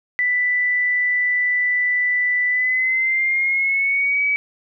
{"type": "tone with pitch glide", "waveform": "sine", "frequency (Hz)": [1982, 2277], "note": ["B6", "C#7"], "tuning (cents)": [6, 46], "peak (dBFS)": -16, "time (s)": [0.19, 4.36], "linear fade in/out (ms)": 0, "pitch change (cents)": 240, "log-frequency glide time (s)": [2.48, 4.23], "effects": []}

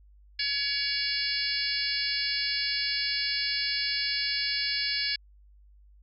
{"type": "harmonic tone with a mistuned harmonic", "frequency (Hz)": 565, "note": "C#5", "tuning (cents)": 33, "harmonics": [3, 4, 5, 6, 7, 8, 9], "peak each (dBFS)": [-36, -34, -38, -38, -36, -32, -32], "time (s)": [0.39, 5.16], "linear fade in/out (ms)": 5, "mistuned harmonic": 7, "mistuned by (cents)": 64, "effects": ["added 50 Hz sine -53 dBFS peak until 6.02 s"]}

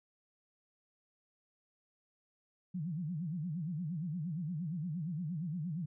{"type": "tone with vibrato", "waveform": "sine", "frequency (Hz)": 164.81, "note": "E3", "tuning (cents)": 0, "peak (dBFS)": -35, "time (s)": [2.74, 5.86], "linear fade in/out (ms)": 10, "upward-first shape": "sine", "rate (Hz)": 8.6, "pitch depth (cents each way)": 210, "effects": []}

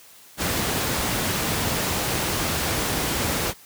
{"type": "noise", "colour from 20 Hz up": "pink", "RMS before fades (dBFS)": -24, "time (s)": [0.37, 3.54], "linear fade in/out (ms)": 50, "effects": ["white hiss -49 dBFS RMS until 3.65 s", "high-pass 60 Hz 12 dB/octave"]}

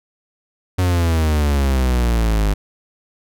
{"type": "exponential sweep", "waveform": "45% pulse", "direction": "down", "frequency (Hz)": [92.5, 50.1], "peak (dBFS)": -14, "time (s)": [0.78, 2.54], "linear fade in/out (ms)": 10, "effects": []}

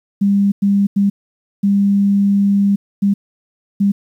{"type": "tone bursts at uneven times", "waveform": "sine", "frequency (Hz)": 200, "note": "G3", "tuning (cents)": 35, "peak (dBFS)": -10, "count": 6, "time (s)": [[0.21, 0.52], [0.62, 0.87], [0.96, 1.1], [1.63, 2.76], [3.02, 3.14], [3.8, 3.92]], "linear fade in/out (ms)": 10, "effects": ["8-bit"]}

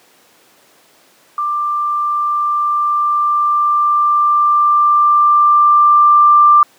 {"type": "tone with level ramp", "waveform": "sine", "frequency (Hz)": 1184, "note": "D6", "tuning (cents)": 14, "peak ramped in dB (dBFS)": [-15, -4], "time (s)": [1.38, 6.63], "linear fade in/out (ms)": 2, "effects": ["pink hiss -49 dBFS RMS until 6.78 s", "high-pass 300 Hz 12 dB/octave"]}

